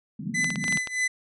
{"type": "band-pass noise", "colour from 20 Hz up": "white", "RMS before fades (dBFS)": -33, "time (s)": [0.19, 0.78], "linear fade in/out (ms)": 5, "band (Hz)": [140, 240], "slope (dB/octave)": 48}
{"type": "tone with tremolo", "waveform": "45% pulse", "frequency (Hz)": 2010, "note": "B6", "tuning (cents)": 30, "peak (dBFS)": -21, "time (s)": [0.34, 1.08], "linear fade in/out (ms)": 10, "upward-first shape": "triangle", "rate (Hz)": 3.2, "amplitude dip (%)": 90}
{"type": "clicks", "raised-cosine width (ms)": 0.2, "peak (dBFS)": -15, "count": 8, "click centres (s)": [0.444, 0.504, 0.558, 0.641, 0.681, 0.725, 0.773, 0.873]}
{"effects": ["resampled to 24000 Hz"]}